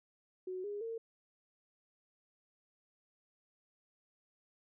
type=tone with pitch steps; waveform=sine; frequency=370 / 410.5 / 455.5 Hz; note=F#4 / G#4 / A#4; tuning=0 / -20 / -40 cents; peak=-38 dBFS; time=0.47-0.98 s; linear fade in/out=5 ms; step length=170 ms; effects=none